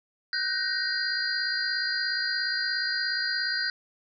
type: tone cluster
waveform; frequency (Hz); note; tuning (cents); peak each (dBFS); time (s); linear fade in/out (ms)
sine; 1494 / 1551 / 1876 / 4180 / 4761; F#6 / G6 / A#6 / C8 / D8; +16 / -19 / +11 / -2 / +23; -32 / -33 / -34 / -34 / -30; 0.33-3.7; 2
effects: none